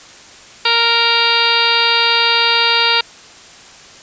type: harmonic tone with a mistuned harmonic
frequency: 465.7 Hz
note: A#4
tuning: 2 cents flat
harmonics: 1 / 2 / 3 / 4 / 5 / 6 / 7 / 8 / 9 / 10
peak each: -24 / -19 / -19 / -24 / -20 / -18 / -24 / -18 / -23 / -19 dBFS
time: 0.65-3.01 s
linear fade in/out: 5 ms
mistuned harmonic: 9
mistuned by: -21 cents
effects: white hiss -39 dBFS RMS until 4.02 s + resampled to 16000 Hz